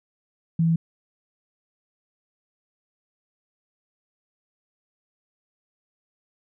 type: tone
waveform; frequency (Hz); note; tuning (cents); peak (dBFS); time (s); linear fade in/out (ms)
sine; 164.81; E3; 0; -17; 0.59-0.76; 5
effects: none